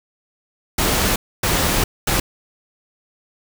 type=noise bursts at uneven times; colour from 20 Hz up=pink; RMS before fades=-18 dBFS; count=3; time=0.78-1.16 / 1.43-1.84 / 2.07-2.2 s; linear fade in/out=5 ms; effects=none